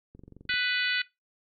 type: click train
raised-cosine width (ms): 3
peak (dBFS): -35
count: 10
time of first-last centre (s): 0.15-0.54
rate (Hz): 23.1
type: harmonic tone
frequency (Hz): 495.7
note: B4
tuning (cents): +6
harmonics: 3 / 4 / 5 / 6 / 7 / 8 / 9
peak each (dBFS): -29 / -31 / -33 / -35 / -36 / -37 / -38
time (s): 0.49-1.02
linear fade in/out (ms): 5
effects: noise-tail reverb RT60 0.2 s tail -20 dB re dry